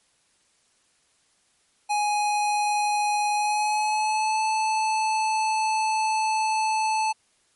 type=tone with pitch glide; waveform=square; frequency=833 to 873.4 Hz; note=G#5 to A5; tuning=+5 to -13 cents; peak=-22 dBFS; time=1.89-7.13 s; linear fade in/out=20 ms; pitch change=+82 cents; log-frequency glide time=3.33-4.42 s; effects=white hiss -65 dBFS RMS until 7.55 s + MP3 48 kbps